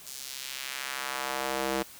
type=tone with high-pass filter sweep; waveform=square; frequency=66.5 Hz; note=C2; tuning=29 cents sharp; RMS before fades=-34 dBFS; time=0.06-1.83 s; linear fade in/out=10 ms; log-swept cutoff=6300 to 330 Hz; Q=1; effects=white hiss -49 dBFS RMS until 1.99 s